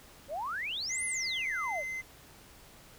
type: exponential two-way sweep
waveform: sine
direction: up then down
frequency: 528 to 10548 to 528 Hz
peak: -33 dBFS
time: 0.28-1.84 s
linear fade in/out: 50 ms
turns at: 1.05 s
type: tone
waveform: triangle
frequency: 2062 Hz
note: C7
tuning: 26 cents flat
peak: -33 dBFS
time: 0.89-2.02 s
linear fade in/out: 20 ms
effects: pink hiss -55 dBFS RMS until 2.98 s